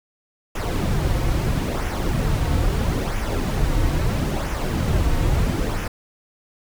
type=noise with flanger; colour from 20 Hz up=brown; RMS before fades=-21 dBFS; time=0.55-5.88 s; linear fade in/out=5 ms; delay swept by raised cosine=0.23 to 5.03 ms; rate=0.76 Hz; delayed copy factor=-0.55; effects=none